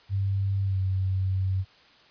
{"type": "tone with pitch glide", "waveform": "sine", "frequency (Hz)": [98, 94.77], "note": ["G2", "F#2"], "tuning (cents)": [0, 42], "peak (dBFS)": -23, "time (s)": [0.09, 1.65], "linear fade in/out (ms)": 50, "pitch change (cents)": -58, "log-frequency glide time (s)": [0.64, 0.79], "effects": ["white hiss -56 dBFS RMS until 2.1 s", "resampled to 11025 Hz"]}